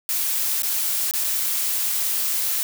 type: noise with dropouts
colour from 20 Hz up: blue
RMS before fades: -23 dBFS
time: 0.09-2.63 s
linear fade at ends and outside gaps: 0 ms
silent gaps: 0.621-0.633 / 1.111-1.137 / 1.24-1.244 s
effects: none